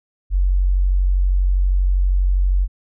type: tone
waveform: sine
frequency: 46.25 Hz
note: F#1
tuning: in tune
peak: -13 dBFS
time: 0.3-2.68 s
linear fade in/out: 50 ms
effects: none